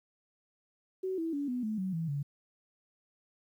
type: tone with pitch steps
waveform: sine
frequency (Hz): 376.2 / 327.5 / 285.1 / 248.2 / 216.1 / 188.1 / 163.75 / 142.55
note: F#4 / E4 / C#4 / B3 / A3 / F#3 / E3 / C#3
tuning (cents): +29 / -11 / +49 / +9 / -31 / +29 / -11 / +49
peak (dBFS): -31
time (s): 1.03-2.23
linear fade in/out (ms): 10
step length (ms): 150
effects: 11-bit